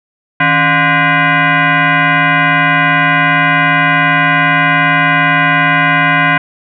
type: tone with frequency modulation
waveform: sine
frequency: 277.2 Hz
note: C#4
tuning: in tune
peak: -7 dBFS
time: 0.4-6.38 s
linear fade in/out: 5 ms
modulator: 437 Hz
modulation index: 4.8
effects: none